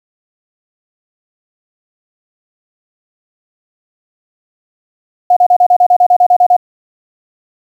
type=tone bursts; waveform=sine; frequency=720 Hz; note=F#5; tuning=47 cents flat; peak=-4 dBFS; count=13; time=5.3-6.566 s; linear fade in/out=5 ms; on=66 ms; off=34 ms; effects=7-bit